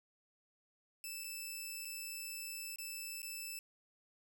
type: tone with dropouts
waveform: 10% pulse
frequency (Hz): 2637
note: E7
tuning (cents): 0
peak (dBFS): -34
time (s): 1.04-3.59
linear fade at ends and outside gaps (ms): 1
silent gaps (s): 1.238-1.242 / 1.849-1.853 / 2.759-2.785 / 3.219-3.229
effects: none